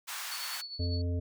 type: high-pass noise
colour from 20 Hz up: pink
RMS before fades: -39 dBFS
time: 0.07-0.62 s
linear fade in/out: 20 ms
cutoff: 1000 Hz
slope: 24 dB/octave
type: tone with tremolo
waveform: sine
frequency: 4435 Hz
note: C#8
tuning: in tune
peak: -37 dBFS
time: 0.31-1.02 s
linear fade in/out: 10 ms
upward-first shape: sine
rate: 9.9 Hz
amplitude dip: 60%
type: harmonic tone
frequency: 87.31 Hz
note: F2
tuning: in tune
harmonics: 1 / 3 / 5 / 7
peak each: -29 / -39 / -43 / -46 dBFS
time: 0.79-1.2 s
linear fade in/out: 10 ms
effects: none